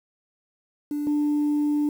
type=tone pair in turn; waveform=sine; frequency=293.7 / 295.3 Hz; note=D4 / D4; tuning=0 / +10 cents; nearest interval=unison; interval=10 cents; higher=second; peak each=-24 / -18 dBFS; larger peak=second; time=0.91-1.07 / 1.07-1.89 s; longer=second; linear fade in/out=2 ms; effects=tanh soft clip ceiling -18 dBFS + 8-bit